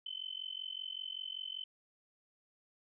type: tone with amplitude modulation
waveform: sine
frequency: 3055 Hz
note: G7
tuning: 45 cents flat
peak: -36 dBFS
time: 0.06-1.64 s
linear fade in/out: 5 ms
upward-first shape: sine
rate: 45.2 Hz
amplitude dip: 95%
effects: none